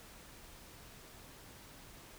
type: silence
effects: pink hiss -55 dBFS RMS until 2.18 s